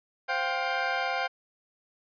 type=chord; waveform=20% pulse; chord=C suspended fourth; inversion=none; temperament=equal with one note detuned; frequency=523.3 / 706.2 / 784 Hz; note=C5 / F5 / G5; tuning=0 / +19 / 0 cents; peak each=-29 / -26 / -25 dBFS; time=0.28-1.28 s; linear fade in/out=20 ms; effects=resampled to 11025 Hz